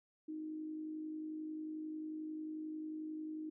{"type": "tone with amplitude modulation", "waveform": "sine", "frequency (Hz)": 311.1, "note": "D#4", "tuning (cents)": 0, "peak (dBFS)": -39, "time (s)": [0.28, 3.5], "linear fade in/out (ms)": 10, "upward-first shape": "sine", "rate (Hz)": 51.2, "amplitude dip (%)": 40, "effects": []}